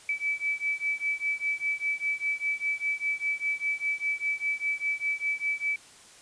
sine beating tone pair, 2300 / 2305 Hz, D7 / D7, -37 / -33 cents, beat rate 5 Hz, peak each -30 dBFS, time 0.09-5.76 s, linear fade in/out 2 ms, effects white hiss -52 dBFS RMS until 6.21 s + resampled to 22050 Hz

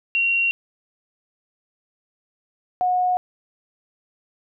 sine tone pair in turn, 2748 / 727.9 Hz, F7 / F#5, -29 / -29 cents, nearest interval octave + major seventh, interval 2300 cents, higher first, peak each -17 dBFS, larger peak neither, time 0.15-0.51 / 2.81-3.17 s, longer neither, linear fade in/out 0 ms, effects none

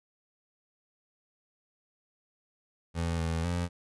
25% pulse tone with pitch steps, 84 / 82 / 87.3 Hz, E2 / E2 / F2, +33 / -9 / 0 cents, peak -25 dBFS, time 2.94-3.69 s, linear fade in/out 50 ms, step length 250 ms, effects resampled to 24000 Hz

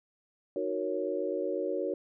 sine chord, D# minor seventh, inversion none, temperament equal, 311.1 / 370 / 466.2 / 554.4 Hz, D#4 / F#4 / A#4 / C#5, 0 / 0 / 0 / 0 cents, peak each -37 / -34 / -35 / -34 dBFS, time 0.56-1.94 s, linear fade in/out 2 ms, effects none

